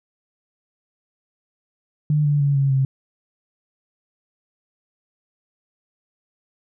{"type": "tone with pitch steps", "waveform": "sine", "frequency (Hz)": [150, 145.81, 141.74, 137.79, 133.94], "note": ["D3", "D3", "C#3", "C#3", "C3"], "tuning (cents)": [37, -12, 39, -10, 41], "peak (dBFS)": -15, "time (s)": [2.1, 2.85], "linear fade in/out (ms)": 2, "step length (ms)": 150, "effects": []}